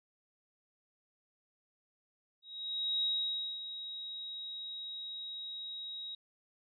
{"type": "tone with ADSR envelope", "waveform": "sine", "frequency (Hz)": 3806, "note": "A#7", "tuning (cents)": 35, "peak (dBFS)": -29, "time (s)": [2.42, 6.15], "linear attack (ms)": 610, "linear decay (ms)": 560, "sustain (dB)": -11, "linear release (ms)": 4, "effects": []}